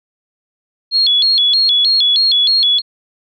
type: tone with vibrato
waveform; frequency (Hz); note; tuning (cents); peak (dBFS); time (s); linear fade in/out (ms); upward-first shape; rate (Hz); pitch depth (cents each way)
sine; 3806; A#7; +35; -9; 0.91-2.82; 50; square; 3.2; 200
effects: none